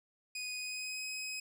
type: tone with pitch glide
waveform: 20% pulse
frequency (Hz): 2489 to 2531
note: D#7 to D#7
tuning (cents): 0 to +29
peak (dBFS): -33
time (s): 0.35-1.4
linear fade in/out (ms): 5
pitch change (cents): +29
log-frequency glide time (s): 0.55-1.05
effects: none